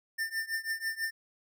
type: tone with tremolo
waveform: square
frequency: 1796 Hz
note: A6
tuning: 35 cents sharp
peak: -29 dBFS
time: 0.18-1.11 s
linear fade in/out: 10 ms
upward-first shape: triangle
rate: 6.1 Hz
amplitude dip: 95%
effects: none